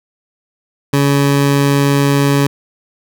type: tone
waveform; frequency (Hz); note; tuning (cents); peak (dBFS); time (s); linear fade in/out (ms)
20% pulse; 140.9; C#3; +29; -5; 0.93-2.47; 5
effects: none